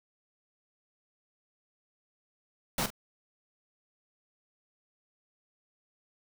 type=noise with echo; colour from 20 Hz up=pink; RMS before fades=-30 dBFS; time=2.78-2.86 s; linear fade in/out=2 ms; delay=43 ms; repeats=1; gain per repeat=-12 dB; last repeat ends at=2.903 s; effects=none